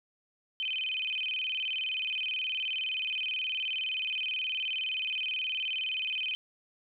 sine tone with vibrato, 2778 Hz, F7, 10 cents flat, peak -30 dBFS, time 0.6-6.35 s, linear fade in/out 0 ms, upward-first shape square, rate 19 Hz, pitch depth 180 cents each way, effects none

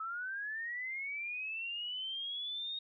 sine linear sweep, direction up, 1286 to 3736 Hz, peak -37 dBFS, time 0-2.79 s, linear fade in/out 5 ms, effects none

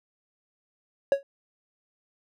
triangle tone with exponential decay, 554.4 Hz, C#5, in tune, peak -12 dBFS, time 1.12-1.23 s, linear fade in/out 1 ms, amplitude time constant 23 ms, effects none

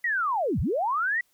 sine linear two-way sweep, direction down then up, 1975.5 to 53.9 to 1975.5 Hz, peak -23 dBFS, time 0.04-1.21 s, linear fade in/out 5 ms, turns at 0.6 s, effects white hiss -68 dBFS RMS until 1.33 s

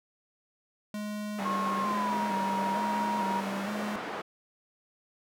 square tone with vibrato, 203.2 Hz, G#3, 38 cents flat, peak -34 dBFS, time 0.94-3.96 s, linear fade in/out 2 ms, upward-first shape square, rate 1.1 Hz, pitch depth 53 cents each way
white band-pass noise, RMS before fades -37 dBFS, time 1.38-4.22 s, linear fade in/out 10 ms, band 220 to 1200 Hz, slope 12 dB/octave
sine tone with pitch glide, 1082 to 947.4 Hz, C#6 to A#5, -42 to +28 cents, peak -29 dBFS, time 1.45-3.41 s, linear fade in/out 10 ms, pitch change -230 cents, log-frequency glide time 1.78-2.2 s
effects none

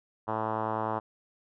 5% pulse tone with low-pass filter, 110 Hz, A2, in tune, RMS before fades -31 dBFS, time 0.27-1 s, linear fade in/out 20 ms, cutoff 1000 Hz, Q 2.2, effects none

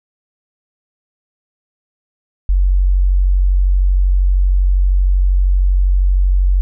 sine tone, 46.38 Hz, F#1, 5 cents sharp, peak -9 dBFS, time 2.49-6.61 s, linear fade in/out 0 ms, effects none

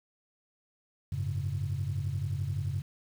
sine chord, F# suspended second, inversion none, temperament just, 92.5 / 104.06 / 138.75 Hz, F#2 / G#2 / C#3, 0 / +4 / +2 cents, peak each -33 / -34 / -33 dBFS, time 1.12-2.82 s, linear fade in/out 5 ms, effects tanh soft clip ceiling -23 dBFS + 9-bit

